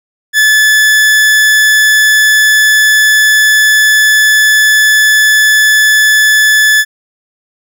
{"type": "tone", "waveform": "40% pulse", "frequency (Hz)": 1730, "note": "A6", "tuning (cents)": -30, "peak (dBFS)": -4, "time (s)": [0.33, 6.85], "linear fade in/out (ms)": 50, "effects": []}